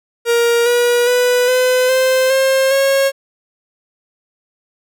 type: tone with pitch steps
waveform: 45% pulse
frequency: 470.1 / 481.9 / 494 / 506.5 / 519.2 / 532.3 / 545.6 Hz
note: A#4 / B4 / B4 / B4 / C5 / C5 / C#5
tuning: +15 / -43 / 0 / +44 / -13 / +30 / -28 cents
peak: -11 dBFS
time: 0.25-3.12 s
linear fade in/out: 50 ms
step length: 410 ms
effects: none